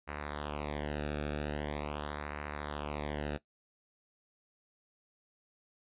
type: tone with flanger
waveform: sawtooth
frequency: 74 Hz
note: D2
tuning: 14 cents sharp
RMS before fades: -38 dBFS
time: 0.07-3.38 s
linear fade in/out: 20 ms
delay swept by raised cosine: 0.29 to 0.99 ms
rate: 0.43 Hz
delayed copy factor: -0.8
effects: noise-tail reverb RT60 0.1 s tail -18 dB re dry + resampled to 8000 Hz